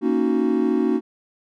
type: chord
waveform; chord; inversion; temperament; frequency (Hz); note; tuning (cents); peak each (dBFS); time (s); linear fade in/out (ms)
triangle; D# minor seventh; second; equal; 233.1 / 277.2 / 311.1 / 370; A#3 / C#4 / D#4 / F#4; 0 / 0 / 0 / 0; -21; 0.01-1.01; 50
effects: none